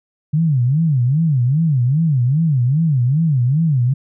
sine tone with vibrato, 141.6 Hz, C#3, 37 cents sharp, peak -12 dBFS, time 0.33-3.94 s, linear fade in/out 10 ms, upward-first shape sine, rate 2.5 Hz, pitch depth 280 cents each way, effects none

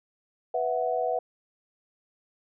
sine chord, B suspended fourth, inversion none, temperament equal, 493.9 / 659.3 / 740 Hz, B4 / E5 / F#5, 0 / 0 / 0 cents, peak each -29 dBFS, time 0.54-1.19 s, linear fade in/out 5 ms, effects none

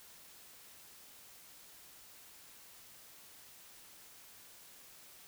silence, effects white hiss -57 dBFS RMS until 5.27 s

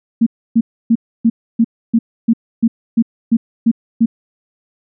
sine tone bursts, 229.1 Hz, A#3, 30 cents flat, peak -7 dBFS, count 12, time 0.21-4.06 s, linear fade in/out 10 ms, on 55 ms, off 290 ms, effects none

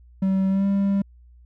triangle tone with pitch glide, 191.6 to 197.9 Hz, G3 to G3, -39 to +17 cents, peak -16 dBFS, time 0.22-1.02 s, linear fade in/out 5 ms, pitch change +56 cents, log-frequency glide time 0.49-0.66 s, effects added 60 Hz sine -47 dBFS peak until 1.45 s

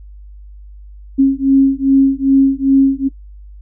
sine beating tone pair, 270 / 272.5 Hz, C#4 / C#4, -45 / -29 cents, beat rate 2.5 Hz, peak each -11 dBFS, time 1.18-3.09 s, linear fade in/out 20 ms, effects noise-tail reverb RT60 0.1 s tail -17 dB re dry + added 50 Hz sine -33 dBFS peak until 3.61 s

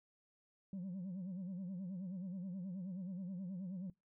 sine tone with vibrato, 185 Hz, F#3, in tune, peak -39 dBFS, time 0.73-3.9 s, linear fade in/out 2 ms, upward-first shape sine, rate 9.4 Hz, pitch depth 110 cents each way, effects noise-tail reverb RT60 0.2 s tail -25 dB re dry + tanh soft clip ceiling -40 dBFS

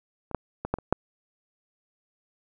clicks, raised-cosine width 1 ms, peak -26 / -11 / -16 / -10 / -25 / -6 dBFS, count 6, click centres 0.313 / 0.347 / 0.65 / 0.74 / 0.786 / 0.926 s, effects none

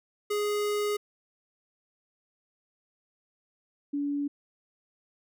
square / sine tone pair in turn, 415.3 / 286.4 Hz, G#4 / D4, 0 / -43 cents, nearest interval tritone, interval 643 cents, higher first, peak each -27 dBFS, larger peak neither, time 0.3-0.97 / 3.93-4.28 s, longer first, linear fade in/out 10 ms, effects none

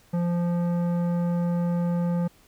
sine tone with tanh clipping, 173.4 Hz, F3, 12 cents flat, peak -24 dBFS, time 0.13-2.28 s, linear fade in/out 10 ms, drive 13 dB, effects pink hiss -58 dBFS RMS until 2.47 s

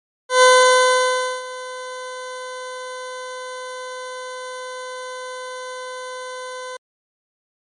20% pulse tone with ADSR envelope, 508 Hz, B4, 49 cents sharp, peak -3 dBFS, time 0.29-6.77 s, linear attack 130 ms, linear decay 1000 ms, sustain -21 dB, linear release 6 ms, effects MP3 48 kbps

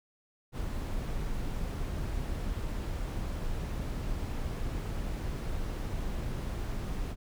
brown noise, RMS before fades -34 dBFS, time 0.52-7.16 s, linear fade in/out 50 ms, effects none

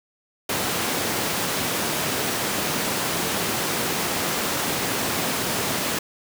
pink high-pass noise, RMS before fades -25 dBFS, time 0.49-5.99 s, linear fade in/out 5 ms, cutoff 170 Hz, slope 12 dB/octave, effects none

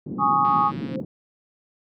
white band-pass noise, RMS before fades -31 dBFS, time 0.06-1.05 s, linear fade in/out 5 ms, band 140 to 280 Hz, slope 24 dB/octave
sine chord, Ab suspended fourth, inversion none, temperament equal, 830.6 / 1108.7 / 1244.5 Hz, Ab5 / Db6 / Eb6, 0 / 0 / 0 cents, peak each -21 dBFS, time 0.18-0.72 s, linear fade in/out 50 ms
click train, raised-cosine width 0.3 ms, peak -27 dBFS, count 71, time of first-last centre 0.45-0.957 s, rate 138 Hz
sine tone with exponential growth, 524 Hz, C5, 2 cents sharp, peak -26 dBFS, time 0.71-1 s, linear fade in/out 0 ms, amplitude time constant 61 ms
effects none

